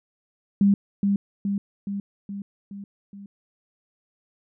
sine tone with echo, 199.9 Hz, G3, 34 cents sharp, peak -14 dBFS, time 0.61-0.74 s, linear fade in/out 2 ms, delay 420 ms, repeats 6, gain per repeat -4 dB, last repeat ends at 3.26 s, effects none

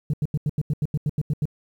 sine tone bursts, 148 Hz, D3, 14 cents sharp, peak -17 dBFS, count 12, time 0.1-1.455 s, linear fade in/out 2 ms, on 35 ms, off 85 ms, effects tanh soft clip ceiling -18 dBFS + 9-bit

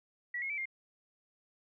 sine tone with pitch steps, 1940 / 2163 / 2313 / 2119 Hz, B6 / C#7 / D7 / C7, -31 / -43 / -27 / +21 cents, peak -34 dBFS, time 0.34-0.656 s, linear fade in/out 5 ms, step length 79 ms, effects none

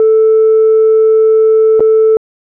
sine tone with dropouts, 440 Hz, A4, in tune, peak -3 dBFS, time 0-2.17 s, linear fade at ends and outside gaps 1 ms, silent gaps 1.796-1.805 s, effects tanh soft clip ceiling -2 dBFS

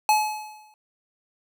square tone with exponential decay, 854 Hz, G#5, 48 cents sharp, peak -15 dBFS, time 0.09-0.74 s, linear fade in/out 1 ms, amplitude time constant 140 ms, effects none

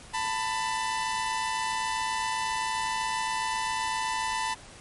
sawtooth tone pair together, 888.4 / 996 Hz, A5 / B5, +16 / +14 cents, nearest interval major second, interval 198 cents, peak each -26 / -27 dBFS, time 0.13-4.55 s, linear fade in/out 20 ms, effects pink hiss -48 dBFS RMS until 4.8 s + MP3 48 kbps

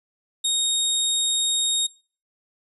25% pulse tone, 3729 Hz, A#7, in tune, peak -16 dBFS, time 0.44-1.87 s, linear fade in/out 10 ms, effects noise-tail reverb RT60 0.4 s tail -24 dB re dry + resampled to 32000 Hz

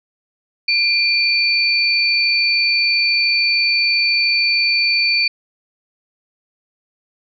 sine tone pair together, 2390 / 4533 Hz, D7 / C#8, +30 / +38 cents, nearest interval major seventh, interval 1108 cents, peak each -16 dBFS, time 0.68-5.28 s, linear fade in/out 5 ms, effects none

